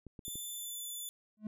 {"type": "clicks", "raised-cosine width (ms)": 3, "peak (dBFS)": -35, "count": 4, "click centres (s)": [0.067, 0.192, 0.281, 0.356]}
{"type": "tone with pitch glide", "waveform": "5% pulse", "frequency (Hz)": [3520, 3492], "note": ["A7", "A7"], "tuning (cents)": [0, -14], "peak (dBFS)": -33, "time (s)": [0.25, 1.09], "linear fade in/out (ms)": 0, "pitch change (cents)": -14, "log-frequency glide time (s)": [0.5, 0.86]}
{"type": "tone with exponential growth", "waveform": "triangle", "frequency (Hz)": 213.7, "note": "G#3", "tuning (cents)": 50, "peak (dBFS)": -31, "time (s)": [1.37, 1.47], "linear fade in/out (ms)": 2, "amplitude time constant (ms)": 20}
{"effects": []}